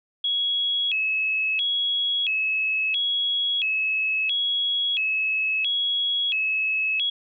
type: tone with vibrato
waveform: sine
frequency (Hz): 2933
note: F#7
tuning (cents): -16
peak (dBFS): -21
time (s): 0.24-7.1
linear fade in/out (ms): 5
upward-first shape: square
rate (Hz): 0.74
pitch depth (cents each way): 220
effects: none